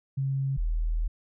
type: tone pair in turn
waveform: sine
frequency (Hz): 135.8 / 40.21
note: C#3 / E1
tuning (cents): -35 / -42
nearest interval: octave + major sixth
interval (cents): 2107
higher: first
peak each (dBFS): -25 / -24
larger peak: second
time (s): 0.17-0.57 / 0.57-1.08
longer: second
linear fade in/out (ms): 10
effects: none